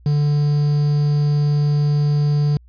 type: tone with quantisation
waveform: triangle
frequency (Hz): 146.83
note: D3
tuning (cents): 0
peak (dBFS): -12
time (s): 0.06-2.57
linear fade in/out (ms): 2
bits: 6
effects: added 60 Hz sine -44 dBFS peak until 2.68 s + resampled to 11025 Hz